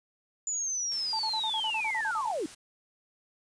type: linear sweep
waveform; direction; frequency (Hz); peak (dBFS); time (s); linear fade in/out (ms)
sine; down; 7040 to 272.1; -29; 0.47-2.46; 2
type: noise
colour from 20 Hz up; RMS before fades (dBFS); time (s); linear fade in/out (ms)
white; -47; 0.91-2.55; 10
type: tone bursts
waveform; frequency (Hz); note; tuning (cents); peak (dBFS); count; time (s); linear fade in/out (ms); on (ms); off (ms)
sine; 880; A5; 0; -31; 12; 1.13-2.314; 2; 62; 40
effects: resampled to 22050 Hz